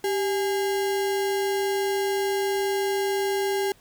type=tone with sample-and-hold; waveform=sine; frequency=392 Hz; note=G4; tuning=in tune; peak=-22 dBFS; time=0.04-3.72 s; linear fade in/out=2 ms; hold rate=1225 Hz; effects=pink hiss -57 dBFS RMS until 3.8 s